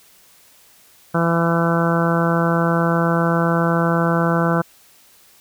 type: harmonic tone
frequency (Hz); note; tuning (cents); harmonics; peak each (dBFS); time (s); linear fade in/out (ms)
167.9; E3; +32; 1 / 2 / 3 / 4 / 5 / 6 / 7 / 8 / 9; -18 / -24 / -23 / -25 / -29 / -27 / -28 / -25 / -27; 1.14-4.62; 10
effects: white hiss -51 dBFS RMS until 5.4 s